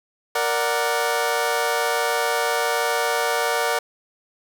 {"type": "chord", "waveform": "20% pulse", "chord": "Bb augmented", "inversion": "none", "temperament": "equal", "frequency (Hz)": [466.2, 587.3, 740], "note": ["Bb4", "D5", "F#5"], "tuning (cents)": [0, 0, 0], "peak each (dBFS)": [-19, -20, -20], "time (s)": [0.35, 3.79], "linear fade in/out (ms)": 5, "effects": []}